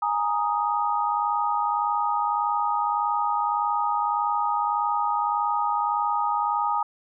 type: chord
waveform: sine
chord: Ab suspended second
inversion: none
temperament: equal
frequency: 830.6 / 932.3 / 1244.5 Hz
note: Ab5 / Bb5 / Eb6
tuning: 0 / 0 / 0 cents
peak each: -26 dBFS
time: 0.02-6.83 s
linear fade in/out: 5 ms
effects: none